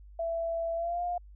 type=tone with pitch glide; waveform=sine; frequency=666 to 705.6 Hz; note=E5 to F5; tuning=+18 to +18 cents; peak=-29 dBFS; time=0.19-1.18 s; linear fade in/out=5 ms; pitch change=+100 cents; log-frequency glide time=0.75-1.03 s; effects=added 50 Hz sine -48 dBFS peak until 1.35 s